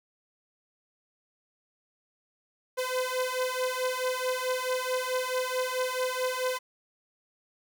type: beating tone pair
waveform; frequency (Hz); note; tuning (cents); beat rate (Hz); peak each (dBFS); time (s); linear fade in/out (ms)
sawtooth; 507 / 511.6; B4 / C5; +45 / -39; 4.6; -27; 2.77-6.59; 20
effects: none